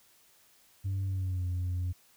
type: tone with pitch glide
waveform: sine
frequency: 96.6 to 89.61 Hz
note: G2 to F2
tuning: -25 to +45 cents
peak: -27 dBFS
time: 0.84-1.93 s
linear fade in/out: 20 ms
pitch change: -130 cents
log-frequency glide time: 1.05-1.46 s
effects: tanh soft clip ceiling -28 dBFS + white hiss -63 dBFS RMS until 2.16 s